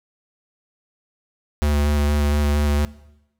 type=tone with vibrato; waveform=square; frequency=73.3 Hz; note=D2; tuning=3 cents flat; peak=-17 dBFS; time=1.62-2.85 s; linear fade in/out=0 ms; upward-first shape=square; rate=4.3 Hz; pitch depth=14 cents each way; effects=noise-tail reverb RT60 0.9 s tail -20 dB re dry